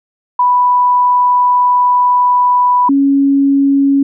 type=tone pair in turn; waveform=sine; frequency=987.8 / 277.2 Hz; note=B5 / C#4; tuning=0 / 0 cents; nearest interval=octave + minor seventh; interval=2200 cents; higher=first; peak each=-7 dBFS; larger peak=neither; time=0.39-2.89 / 2.89-4.03 s; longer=first; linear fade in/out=5 ms; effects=none